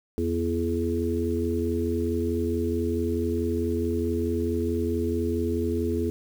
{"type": "harmonic tone with a mistuned harmonic", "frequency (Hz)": 84.6, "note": "E2", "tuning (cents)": 45, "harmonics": [1, 3, 4, 5], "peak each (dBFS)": [-29, -29, -29, -29], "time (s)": [0.18, 6.1], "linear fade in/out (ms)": 0, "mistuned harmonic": 3, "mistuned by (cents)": -49, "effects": ["8-bit"]}